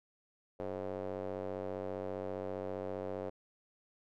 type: tone with band-pass filter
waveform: square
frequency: 47.53 Hz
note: F#1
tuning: 47 cents sharp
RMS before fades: -40 dBFS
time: 0.59-3.3 s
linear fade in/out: 10 ms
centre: 520 Hz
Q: 2.7
effects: none